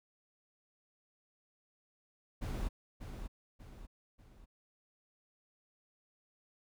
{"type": "noise with echo", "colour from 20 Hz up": "brown", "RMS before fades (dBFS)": -37, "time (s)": [2.41, 2.69], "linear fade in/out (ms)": 20, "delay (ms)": 590, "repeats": 3, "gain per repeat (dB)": -7, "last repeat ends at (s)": 4.46, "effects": []}